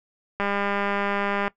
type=click train; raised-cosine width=0.5 ms; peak=-11 dBFS; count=218; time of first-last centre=0.4-1.48 s; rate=201 Hz; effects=noise-tail reverb RT60 0.1 s tail -20 dB re dry